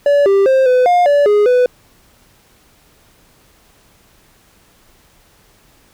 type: tone with pitch steps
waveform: triangle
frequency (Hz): 573 / 394.2 / 528 / 504 / 710 / 576 / 415.2 / 497.3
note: D5 / G4 / C5 / B4 / F5 / D5 / G#4 / B4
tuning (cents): -43 / +10 / +16 / +35 / +28 / -34 / 0 / +12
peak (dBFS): -6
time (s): 0.06-1.66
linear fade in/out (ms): 2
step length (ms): 200
effects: pink hiss -51 dBFS RMS until 5.93 s